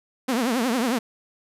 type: tone with vibrato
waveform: sawtooth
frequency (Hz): 242.7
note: B3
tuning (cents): -30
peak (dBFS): -17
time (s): 0.28-0.99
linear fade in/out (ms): 10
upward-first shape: triangle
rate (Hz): 11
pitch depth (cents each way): 210
effects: resampled to 32000 Hz